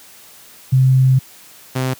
sine / sawtooth tone pair in turn, 130.81 / 129.61 Hz, C3 / C3, 0 / -16 cents, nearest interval unison, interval 16 cents, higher first, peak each -8 / -13 dBFS, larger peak first, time 0.72-1.19 / 1.75-1.94 s, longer first, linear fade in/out 10 ms, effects white hiss -43 dBFS RMS until 1.99 s + high-pass 80 Hz 12 dB/octave

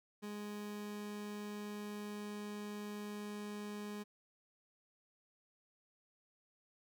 30% pulse tone, 207.7 Hz, G#3, in tune, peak -40 dBFS, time 0.22-4.04 s, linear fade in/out 20 ms, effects none

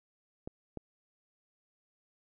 clicks, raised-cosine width 2 ms, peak -26 dBFS, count 2, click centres 0.475 / 0.773 s, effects none

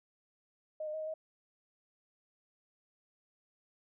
sine tone with pitch steps, 621 / 610 / 629 / 623 / 632 Hz, D#5 / D#5 / D#5 / D#5 / D#5, -3 / -34 / +19 / +2 / +27 cents, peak -36 dBFS, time 0.8-1.14 s, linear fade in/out 5 ms, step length 68 ms, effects none

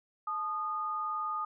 sine tone pair together, 869 / 1229 Hz, A5 / D#6, -22 / -22 cents, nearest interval tritone, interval 600 cents, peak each -40 / -32 dBFS, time 0.27-1.45 s, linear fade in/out 5 ms, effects none

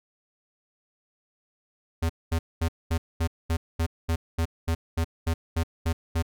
square tone bursts, 82.41 Hz, E2, in tune, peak -23 dBFS, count 15, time 2.02-6.225 s, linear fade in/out 10 ms, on 75 ms, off 220 ms, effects none

